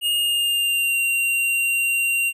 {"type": "tone with pitch glide", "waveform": "square", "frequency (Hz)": [2848, 2762], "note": ["F7", "F7"], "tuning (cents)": [33, -20], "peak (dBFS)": -19, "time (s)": [0.01, 2.33], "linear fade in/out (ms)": 50, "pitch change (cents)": -53, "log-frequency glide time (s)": [0.16, 0.97], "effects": []}